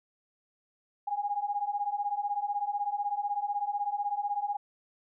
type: beating tone pair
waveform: sine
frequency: 808 / 824 Hz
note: G#5 / G#5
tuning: -48 / -14 cents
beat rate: 16 Hz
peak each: -33 / -31 dBFS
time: 1.07-4.57 s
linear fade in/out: 10 ms
effects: none